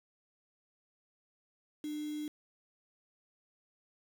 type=tone with quantisation; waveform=sine; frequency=300.5 Hz; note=D4; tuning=40 cents sharp; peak=-36 dBFS; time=1.84-2.28 s; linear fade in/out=2 ms; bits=8; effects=none